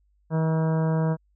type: harmonic tone with a mistuned harmonic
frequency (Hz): 160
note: D#3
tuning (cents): +49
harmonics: 1 / 2 / 3 / 4 / 5 / 6 / 7 / 8 / 9 / 10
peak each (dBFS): -21 / -35 / -31 / -33 / -43 / -36 / -44 / -45 / -47 / -45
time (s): 0.3-1.17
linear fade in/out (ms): 50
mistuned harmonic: 8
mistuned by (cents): +32
effects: added 50 Hz sine -62 dBFS peak until 1.35 s